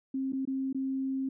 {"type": "tone with dropouts", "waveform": "sine", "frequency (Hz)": 266.6, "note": "C4", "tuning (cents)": 33, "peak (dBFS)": -29, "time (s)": [0.14, 1.29], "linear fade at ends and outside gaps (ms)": 5, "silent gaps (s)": [[0.323, 0.331], [0.453, 0.474], [0.729, 0.746]], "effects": []}